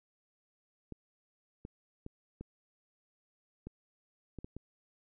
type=clicks; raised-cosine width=3 ms; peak=-30 dBFS; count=8; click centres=0.923 / 1.651 / 2.064 / 2.41 / 3.67 / 4.387 / 4.445 / 4.566 s; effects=none